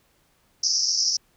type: band-pass noise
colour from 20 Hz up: pink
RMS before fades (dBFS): -23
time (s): 0.63-1.17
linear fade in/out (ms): 5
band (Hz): 5000 to 5900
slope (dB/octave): 96
effects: pink hiss -64 dBFS RMS until 1.36 s

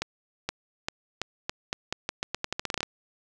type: accelerating click train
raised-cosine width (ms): 0.2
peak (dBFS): -11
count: 19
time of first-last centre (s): 0.02-2.83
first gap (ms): 470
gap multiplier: 0.84
effects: none

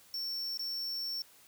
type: tone with dropouts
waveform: square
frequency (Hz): 5440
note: F8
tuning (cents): -46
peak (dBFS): -35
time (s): 0.14-1.22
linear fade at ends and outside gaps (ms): 1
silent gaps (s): 0.574-0.594
effects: white hiss -60 dBFS RMS until 1.47 s

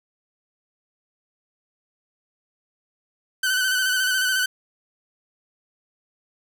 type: tone with vibrato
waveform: sawtooth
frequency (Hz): 1514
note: F#6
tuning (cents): +39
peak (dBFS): -16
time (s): 3.43-4.46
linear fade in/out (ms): 5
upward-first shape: square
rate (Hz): 14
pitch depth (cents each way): 32
effects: none

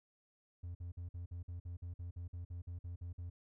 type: tone bursts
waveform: triangle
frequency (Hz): 87.31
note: F2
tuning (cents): 0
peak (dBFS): -39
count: 16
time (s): 0.63-3.3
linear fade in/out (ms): 10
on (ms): 120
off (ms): 50
effects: tanh soft clip ceiling -36 dBFS

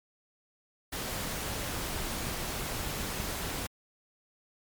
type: noise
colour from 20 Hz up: pink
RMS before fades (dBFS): -35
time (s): 0.92-3.67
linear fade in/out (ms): 10
type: clicks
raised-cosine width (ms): 5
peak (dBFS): -27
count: 4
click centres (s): 2.269 / 2.874 / 3.008 / 3.202
effects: MP3 96 kbps

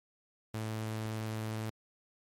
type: tone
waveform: sawtooth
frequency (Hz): 109.8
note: A2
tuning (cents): -3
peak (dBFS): -31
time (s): 0.54-1.7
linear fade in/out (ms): 5
effects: MP3 64 kbps

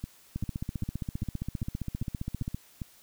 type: two click trains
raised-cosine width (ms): 5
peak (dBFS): -20 / -22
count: 34 / 8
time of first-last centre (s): 0.36-2.545 / 0.04-2.818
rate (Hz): 15.1 / 2.52
effects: white hiss -58 dBFS RMS until 3.02 s

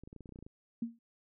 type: clicks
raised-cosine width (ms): 3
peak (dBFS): -36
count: 12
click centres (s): 0.036 / 0.075 / 0.129 / 0.163 / 0.207 / 0.258 / 0.292 / 0.323 / 0.359 / 0.389 / 0.426 / 0.465
type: tone with exponential decay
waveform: sine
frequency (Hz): 232.1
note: A#3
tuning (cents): -7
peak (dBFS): -29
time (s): 0.82-0.99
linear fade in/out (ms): 5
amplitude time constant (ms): 35
effects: none

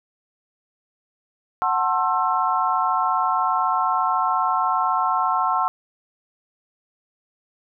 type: chord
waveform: sine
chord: F# half-diminished seventh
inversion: none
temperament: just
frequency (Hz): 740 / 888 / 1065.6 / 1332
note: F#5 / A5 / C6 / E6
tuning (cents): 0 / +16 / +31 / +18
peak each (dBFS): -24 / -25 / -22 / -24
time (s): 1.62-5.68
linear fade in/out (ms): 0
effects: none

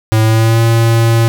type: tone with pitch glide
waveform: square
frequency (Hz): 110.1 to 114.78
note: A2 to A#2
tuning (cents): +2 to -26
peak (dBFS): -8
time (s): 0.12-1.28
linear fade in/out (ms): 0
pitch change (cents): +72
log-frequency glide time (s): 0.22-0.61
effects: none

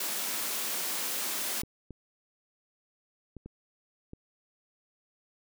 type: high-pass noise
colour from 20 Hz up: white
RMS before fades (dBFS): -33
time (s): 0-1.62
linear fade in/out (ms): 5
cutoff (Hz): 180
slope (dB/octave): 48
type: clicks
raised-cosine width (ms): 3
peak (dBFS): -30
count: 5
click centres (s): 1.635 / 1.907 / 3.367 / 3.46 / 4.134
effects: none

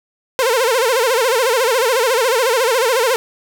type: tone with vibrato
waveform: sawtooth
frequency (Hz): 487.2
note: B4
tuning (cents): -24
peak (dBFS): -9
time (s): 0.39-3.16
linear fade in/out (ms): 0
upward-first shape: sine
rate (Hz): 14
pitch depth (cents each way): 170
effects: none

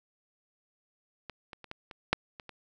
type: clicks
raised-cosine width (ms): 0.3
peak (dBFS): -24 / -27 / -30 / -23 / -28 / -7 / -27 / -28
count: 8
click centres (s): 1.297 / 1.532 / 1.643 / 1.714 / 1.912 / 2.13 / 2.398 / 2.493
effects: none

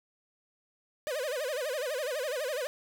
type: tone with vibrato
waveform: 45% pulse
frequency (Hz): 554.4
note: C#5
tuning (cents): 0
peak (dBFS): -31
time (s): 1.07-2.67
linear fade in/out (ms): 0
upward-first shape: sine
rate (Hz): 12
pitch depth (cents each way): 220
effects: none

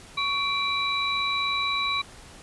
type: tone cluster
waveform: sine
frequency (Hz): 1119 / 2342 / 3922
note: C#6 / D7 / B7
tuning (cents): +16 / -5 / -13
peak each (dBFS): -28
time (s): 0.17-2.02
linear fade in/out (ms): 10
effects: pink hiss -47 dBFS RMS until 2.42 s + resampled to 24000 Hz

